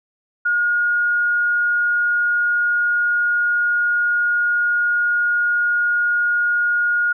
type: tone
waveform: sine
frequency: 1433 Hz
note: F6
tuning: 44 cents sharp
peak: -15 dBFS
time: 0.45-7.13 s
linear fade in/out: 10 ms
effects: none